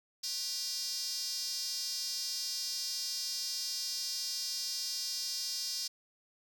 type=tone with high-pass filter; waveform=square; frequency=216.8 Hz; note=A3; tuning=25 cents flat; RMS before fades=-37 dBFS; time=0.23-5.88 s; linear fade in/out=10 ms; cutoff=5000 Hz; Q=5.1; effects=none